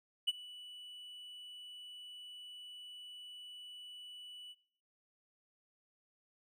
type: tone with ADSR envelope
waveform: triangle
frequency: 2960 Hz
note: F#7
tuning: in tune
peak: -25 dBFS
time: 0.27-4.55 s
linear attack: 16 ms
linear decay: 31 ms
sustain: -22 dB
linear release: 40 ms
effects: noise-tail reverb RT60 0.6 s tail -20 dB re dry + tanh soft clip ceiling -21 dBFS